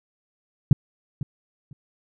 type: tone with echo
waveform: sine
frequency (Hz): 138.59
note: C#3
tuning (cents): 0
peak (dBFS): -8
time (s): 0.71-0.73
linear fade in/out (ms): 2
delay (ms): 500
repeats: 2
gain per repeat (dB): -15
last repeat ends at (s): 1.73
effects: none